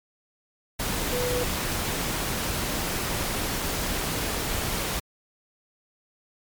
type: tone in noise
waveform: sine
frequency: 493.9 Hz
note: B4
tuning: in tune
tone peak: -26 dBFS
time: 1.12-1.44 s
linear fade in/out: 10 ms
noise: pink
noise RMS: -28 dBFS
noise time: 0.79-5 s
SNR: -1 dB
effects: MP3 96 kbps